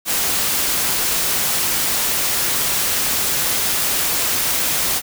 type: noise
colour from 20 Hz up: white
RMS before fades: -19 dBFS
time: 0.05-5.02 s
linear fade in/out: 50 ms
effects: none